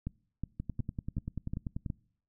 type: two click trains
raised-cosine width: 5 ms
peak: -23 / -22 dBFS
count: 14 / 6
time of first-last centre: 0.6-1.862 / 0.07-1.902 s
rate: 10.3 / 2.73 Hz
effects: noise-tail reverb RT60 0.6 s tail -25 dB re dry